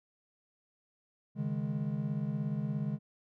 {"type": "chord", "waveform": "triangle", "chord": "C# suspended second", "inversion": "none", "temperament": "equal", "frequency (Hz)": [138.59, 155.56, 207.7], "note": ["C#3", "D#3", "G#3"], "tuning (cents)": [0, 0, 0], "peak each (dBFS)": -34, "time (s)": [1.35, 2.99], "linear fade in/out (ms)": 50, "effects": []}